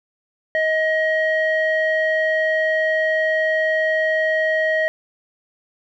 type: tone with low-pass filter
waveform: square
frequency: 631 Hz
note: D#5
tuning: 24 cents sharp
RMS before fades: -19 dBFS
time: 0.55-4.88 s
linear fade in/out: 0 ms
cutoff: 1900 Hz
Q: 3
effects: none